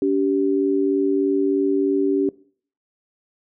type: tone pair together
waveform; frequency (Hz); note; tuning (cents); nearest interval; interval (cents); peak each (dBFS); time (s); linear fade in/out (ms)
sine; 285 / 388.2; C#4 / G4; +48 / -17; perfect fourth; 535; -19; 0.02-2.29; 2
effects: noise-tail reverb RT60 0.5 s tail -21 dB re dry